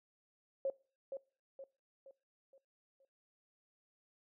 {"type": "tone with echo", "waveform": "sine", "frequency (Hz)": 542, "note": "C#5", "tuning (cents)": -39, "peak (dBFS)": -32, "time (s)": [0.65, 0.7], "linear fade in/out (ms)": 2, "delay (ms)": 470, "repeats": 5, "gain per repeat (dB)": -7, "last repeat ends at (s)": 3.05, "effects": ["noise-tail reverb RT60 0.4 s tail -24 dB re dry"]}